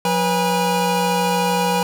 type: tone cluster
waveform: square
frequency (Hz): 180.4 / 488 / 818 / 964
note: F#3 / B4 / G#5 / B5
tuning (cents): -44 / -21 / -26 / -42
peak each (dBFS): -23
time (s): 0.05-1.83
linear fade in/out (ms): 2
effects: none